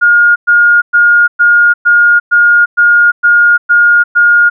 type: tone bursts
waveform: sine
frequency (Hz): 1424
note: F6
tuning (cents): +33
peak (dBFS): -3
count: 10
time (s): 0.01-4.5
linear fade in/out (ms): 20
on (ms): 350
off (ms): 110
effects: none